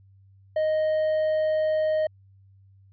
triangle tone, 622.3 Hz, D#5, in tune, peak -19 dBFS, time 0.56-2.07 s, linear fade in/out 5 ms, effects added 97 Hz sine -52 dBFS peak until 2.92 s + resampled to 11025 Hz

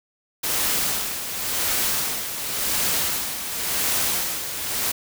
white noise with tremolo, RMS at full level -22 dBFS, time 0.43-4.92 s, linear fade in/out 10 ms, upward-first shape sine, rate 0.92 Hz, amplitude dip 60%, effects none

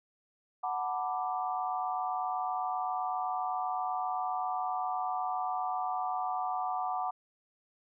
sine chord, B minor seventh, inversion second, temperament equal with one note detuned, 740 / 887.7 / 987.8 / 1174.7 Hz, F#5 / A5 / B5 / D6, 0 / +15 / 0 / 0 cents, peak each -33 / -39 / -39 / -37 dBFS, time 0.63-7.11 s, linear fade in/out 10 ms, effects none

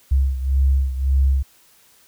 sine beating tone pair, 66.9 / 68.7 Hz, C2 / C#2, +39 / -15 cents, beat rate 1.8 Hz, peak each -16 / -21 dBFS, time 0.11-1.43 s, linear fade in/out 10 ms, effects white hiss -54 dBFS RMS until 2.07 s

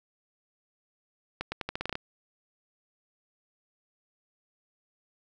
accelerating click train, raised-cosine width 0.3 ms, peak -16 dBFS, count 10, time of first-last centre 1.41-1.954 s, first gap 110 ms, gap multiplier 0.84, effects none

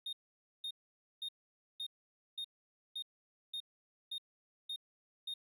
triangle tone bursts, 3690 Hz, A#7, 18 cents flat, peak -37 dBFS, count 10, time 0.06-5.34 s, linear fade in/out 5 ms, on 69 ms, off 510 ms, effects none

